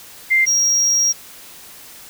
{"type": "tone pair in turn", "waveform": ["sine", "triangle"], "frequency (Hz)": [2093, 5638], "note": ["C7", "F8"], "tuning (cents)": [0, 16], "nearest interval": "octave + perfect fourth", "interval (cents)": 1716, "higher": "second", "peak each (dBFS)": [-11, -12], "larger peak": "first", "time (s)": [[0.3, 0.46], [0.46, 1.13]], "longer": "second", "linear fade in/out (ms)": 20, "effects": ["white hiss -40 dBFS RMS until 2.09 s"]}